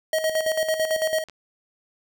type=tone with tremolo; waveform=square; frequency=633 Hz; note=D#5; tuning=30 cents sharp; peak=-20 dBFS; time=0.13-1.24 s; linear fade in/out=2 ms; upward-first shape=square; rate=9 Hz; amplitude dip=60%
type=clicks; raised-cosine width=0.2 ms; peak=-27 dBFS; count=2; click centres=1.286 / 1.297 s
effects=none